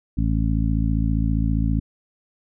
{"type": "harmonic tone", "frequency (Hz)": 55, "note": "A1", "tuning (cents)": 0, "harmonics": [1, 2, 3, 4, 5], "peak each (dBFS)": [-21, -24, -26, -27, -28], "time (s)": [0.17, 1.8], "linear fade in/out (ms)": 10, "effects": []}